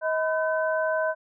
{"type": "tone cluster", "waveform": "sine", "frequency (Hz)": [634, 1003, 1527], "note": ["D#5", "B5", "G6"], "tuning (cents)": [32, 26, -46], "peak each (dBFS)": [-24, -31, -29], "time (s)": [0.01, 1.15], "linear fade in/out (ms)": 50, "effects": []}